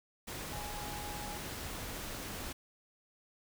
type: tone in noise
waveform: sine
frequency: 830.6 Hz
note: G#5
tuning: in tune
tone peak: -45 dBFS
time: 0.52-1.38 s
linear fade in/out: 10 ms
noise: pink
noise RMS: -42 dBFS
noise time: 0.27-2.53 s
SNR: -6 dB
effects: none